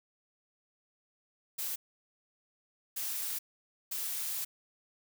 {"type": "noise bursts at uneven times", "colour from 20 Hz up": "blue", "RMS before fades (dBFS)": -36, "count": 3, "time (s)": [[1.58, 1.76], [2.96, 3.39], [3.91, 4.45]], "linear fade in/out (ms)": 10, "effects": []}